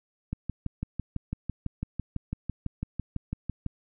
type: click train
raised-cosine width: 5 ms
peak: -18 dBFS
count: 21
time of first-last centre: 0.33-3.663 s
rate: 6 Hz
effects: none